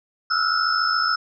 sine tone cluster, 1301 / 1355 / 1442 / 5240 Hz, E6 / E6 / F#6 / E8, -23 / +47 / -45 / -11 cents, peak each -24 dBFS, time 0.3-1.16 s, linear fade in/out 10 ms, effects none

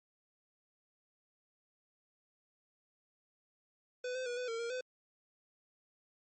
square tone with pitch steps, 499.3 / 514 / 484.8 / 499.2 / 456.8 / 467.4 / 507 Hz, B4 / C5 / B4 / B4 / A#4 / A#4 / B4, +19 / -31 / -32 / +19 / -35 / +5 / +45 cents, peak -37 dBFS, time 4.04-4.81 s, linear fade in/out 5 ms, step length 110 ms, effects MP3 32 kbps

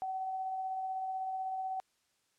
sine tone with tremolo, 758 Hz, F#5, 42 cents sharp, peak -33 dBFS, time 0.02-1.8 s, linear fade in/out 0 ms, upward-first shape sine, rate 16 Hz, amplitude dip 25%, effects white hiss -75 dBFS RMS until 2.38 s + low-pass 9000 Hz 12 dB/octave

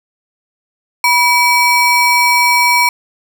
square ring-modulated tone, 1632 Hz, G#6, 31 cents flat, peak -6 dBFS, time 1.04-2.89 s, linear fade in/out 2 ms, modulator 660 Hz, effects none

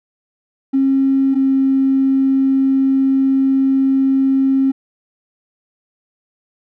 triangle tone pair in turn, 270 / 268.4 Hz, C#4 / C4, -45 / +44 cents, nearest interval unison, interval 11 cents, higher first, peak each -7 dBFS, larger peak neither, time 0.73-1.35 / 1.35-4.72 s, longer second, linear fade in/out 20 ms, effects tanh soft clip ceiling -9 dBFS

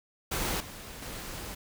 pink noise with level steps, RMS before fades -31 / -44 / -40 dBFS, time 0.31-1.55 s, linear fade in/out 10 ms, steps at 0.6 / 1.02 s, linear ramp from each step 5 ms, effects none

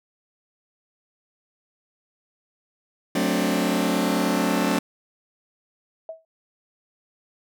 sawtooth chord, D dominant seventh, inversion first, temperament just, 183.54 / 220.2 / 264.3 / 293.7 Hz, F#3 / A3 / C4 / D4, -14 / +2 / +18 / 0 cents, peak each -22 dBFS, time 3.15-4.79 s, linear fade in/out 5 ms
sine tone with exponential decay, 647 Hz, E5, 32 cents flat, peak -28 dBFS, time 6.09-6.25 s, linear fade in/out 2 ms, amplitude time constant 34 ms
effects none

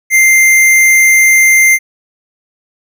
square tone, 2093 Hz, C7, in tune, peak -5 dBFS, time 0.1-1.79 s, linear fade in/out 50 ms, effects none

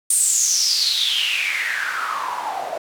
white noise with band-pass filter sweep, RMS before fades -21 dBFS, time 0.1-2.78 s, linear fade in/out 5 ms, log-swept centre 9200 to 620 Hz, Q 7.7, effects none

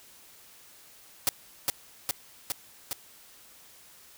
white noise with echo, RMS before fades -24 dBFS, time 1.27-1.29 s, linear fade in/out 0 ms, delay 410 ms, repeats 4, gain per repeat -2 dB, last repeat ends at 2.93 s, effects white hiss -54 dBFS RMS until 4.17 s

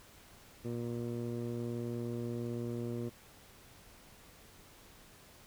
15% pulse tone with low-pass filter, 118.7 Hz, A#2, 32 cents sharp, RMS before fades -38 dBFS, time 0.64-3.1 s, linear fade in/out 20 ms, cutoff 470 Hz, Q 1, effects pink hiss -58 dBFS RMS until 5.46 s

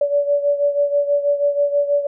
sine beating tone pair, 573 / 579.2 Hz, D5 / D5, -43 / -24 cents, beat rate 6.2 Hz, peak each -16 / -21 dBFS, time 0.01-2.07 s, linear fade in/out 5 ms, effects none

